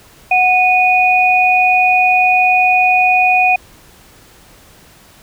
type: tone pair together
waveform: sine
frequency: 736.2 / 2475 Hz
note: F#5 / D#7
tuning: -9 / -10 cents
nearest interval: octave + major sixth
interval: 2099 cents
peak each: -11 dBFS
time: 0.31-3.56 s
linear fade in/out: 5 ms
effects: pink hiss -44 dBFS RMS until 5.22 s